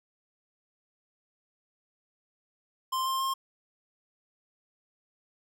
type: tone with pitch steps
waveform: square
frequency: 1046.5 / 1056.2 / 1066 Hz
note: C6 / C6 / C6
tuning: 0 / +16 / +32 cents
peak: -28 dBFS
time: 2.92-3.34 s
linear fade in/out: 10 ms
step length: 140 ms
effects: none